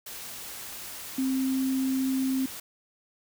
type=tone in noise; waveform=sine; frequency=263.6 Hz; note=C4; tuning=13 cents sharp; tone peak=-24 dBFS; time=1.18-2.46 s; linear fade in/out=5 ms; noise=white; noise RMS=-40 dBFS; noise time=0.06-2.6 s; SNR=+13 dB; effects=none